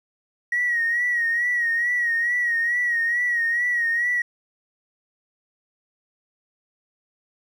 triangle tone with vibrato, 1900 Hz, A#6, 33 cents sharp, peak -16 dBFS, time 0.52-4.22 s, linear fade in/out 5 ms, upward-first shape sine, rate 2.3 Hz, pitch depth 56 cents each way, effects tanh soft clip ceiling -17 dBFS

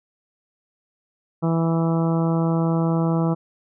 harmonic tone, 164.81 Hz, E3, in tune, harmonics 1 / 2 / 3 / 4 / 5 / 6 / 7 / 8, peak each -19 / -25 / -29 / -31 / -33 / -35 / -36 / -37 dBFS, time 1.42-3.35 s, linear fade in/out 20 ms, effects none

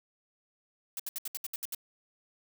blue noise bursts, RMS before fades -36 dBFS, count 9, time 0.97-1.748 s, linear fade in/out 2 ms, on 26 ms, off 68 ms, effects none

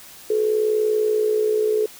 sine tone with amplitude modulation, 429.8 Hz, A4, 41 cents flat, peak -14 dBFS, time 0.3-1.86 s, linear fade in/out 5 ms, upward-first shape sine, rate 60.5 Hz, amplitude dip 60%, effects white hiss -43 dBFS RMS until 1.99 s

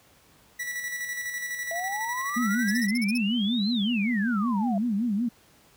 45% pulse tone with tremolo, 1950 Hz, B6, 23 cents flat, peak -29 dBFS, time 0.59-2.87 s, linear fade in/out 10 ms, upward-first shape square, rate 12 Hz, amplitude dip 40%
sine exponential two-way sweep, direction up then down, 659.3 to 4186 to 659.3 Hz, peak -30 dBFS, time 1.71-4.78 s, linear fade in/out 2 ms, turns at 3.69 s
sine tone with vibrato, 220 Hz, A3, in tune, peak -23 dBFS, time 2.36-5.29 s, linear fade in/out 10 ms, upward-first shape sine, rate 5.3 Hz, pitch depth 200 cents each way
sawtooth tone bursts, 5320 Hz, E8, 15 cents sharp, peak -29 dBFS, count 8, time 2.68-3.178 s, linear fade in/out 5 ms, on 29 ms, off 38 ms
effects pink hiss -58 dBFS RMS until 5.76 s + high-pass 60 Hz 12 dB/octave

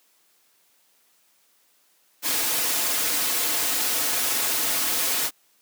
white noise with comb filter, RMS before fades -24 dBFS, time 2.22-5.31 s, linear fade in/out 50 ms, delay 5.1 ms, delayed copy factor -0.7, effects white hiss -63 dBFS RMS until 5.61 s + high-pass 200 Hz 12 dB/octave

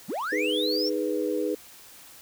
triangle linear sweep, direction up, 128.6 to 5600 Hz, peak -26 dBFS, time 0.08-0.9 s, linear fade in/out 20 ms
sine chord, G# minor, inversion second, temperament equal, 311.1 / 415.3 / 493.9 Hz, D#4 / G#4 / B4, 0 / 0 / 0 cents, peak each -29 dBFS, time 0.32-1.55 s, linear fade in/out 5 ms
effects white hiss -49 dBFS RMS until 2.21 s

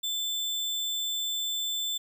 sine tone with sample-and-hold, 3525 Hz, A7, 2 cents sharp, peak -28 dBFS, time 0.03-1.98 s, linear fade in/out 10 ms, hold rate 11025 Hz, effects none

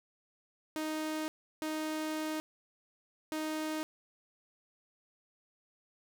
sawtooth tone bursts at uneven times, 311.1 Hz, D#4, in tune, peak -30 dBFS, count 3, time 0.76-1.28 / 1.62-2.4 / 3.32-3.83 s, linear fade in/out 0 ms, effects none

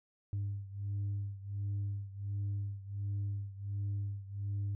sine beating tone pair, 100.1 / 101.5 Hz, G2 / G#2, +37 / -39 cents, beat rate 1.4 Hz, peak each -35 / -38 dBFS, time 0.33-4.75 s, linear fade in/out 0 ms, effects tanh soft clip ceiling -31 dBFS

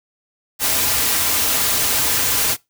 white noise with comb filter, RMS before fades -18 dBFS, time 0.59-2.57 s, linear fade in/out 50 ms, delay 5.4 ms, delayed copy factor -0.55, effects noise-tail reverb RT60 0.2 s tail -22 dB re dry

